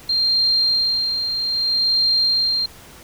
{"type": "tone with tremolo", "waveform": "sine", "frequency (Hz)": 4186, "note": "C8", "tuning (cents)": 0, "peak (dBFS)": -14, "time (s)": [0.09, 2.66], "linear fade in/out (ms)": 5, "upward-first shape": "sine", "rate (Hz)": 0.62, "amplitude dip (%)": 50, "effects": ["pink hiss -43 dBFS RMS until 3.03 s"]}